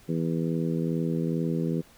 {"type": "harmonic tone", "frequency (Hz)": 82.3, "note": "E2", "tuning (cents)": -2, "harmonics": [2, 3, 4, 5, 6], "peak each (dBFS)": [-27, -31, -33, -35, -37], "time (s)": [0.08, 1.82], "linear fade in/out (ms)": 20, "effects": ["pink hiss -56 dBFS RMS until 1.97 s"]}